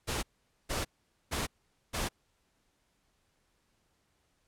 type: noise bursts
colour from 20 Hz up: pink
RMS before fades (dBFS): -33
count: 4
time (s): 0.07-2.09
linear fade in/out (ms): 20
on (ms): 160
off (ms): 460
effects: pink hiss -74 dBFS RMS until 4.47 s + low-pass 11000 Hz 12 dB/octave